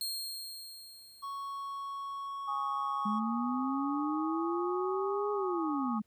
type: tone with exponential decay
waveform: sawtooth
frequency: 4233 Hz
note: C8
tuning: 19 cents sharp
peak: -30 dBFS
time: 0.01-2.27 s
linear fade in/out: 1 ms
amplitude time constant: 490 ms
type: tone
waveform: triangle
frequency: 1108.7 Hz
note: C#6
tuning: in tune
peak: -35 dBFS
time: 1.22-3.2 s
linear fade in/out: 20 ms
type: chord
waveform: sine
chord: Ab suspended fourth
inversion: none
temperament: equal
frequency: 830.6 / 1108.7 / 1244.5 Hz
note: Ab5 / Db6 / Eb6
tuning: 0 / 0 / 0 cents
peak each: -39 dBFS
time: 2.47-6 s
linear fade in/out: 20 ms
type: linear two-way sweep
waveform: sine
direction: up then down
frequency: 206.7 to 415.3 to 206.8 Hz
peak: -31 dBFS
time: 3.05-6.02 s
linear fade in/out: 10 ms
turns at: 5.32 s
effects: pink hiss -75 dBFS RMS until 6.06 s